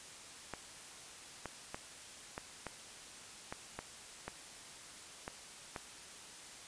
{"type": "clicks", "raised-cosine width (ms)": 0.5, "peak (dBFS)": -25, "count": 10, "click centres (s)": [0.537, 1.457, 1.745, 2.379, 2.667, 3.525, 3.79, 4.28, 5.279, 5.762], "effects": ["white hiss -52 dBFS RMS until 6.67 s", "resampled to 22050 Hz"]}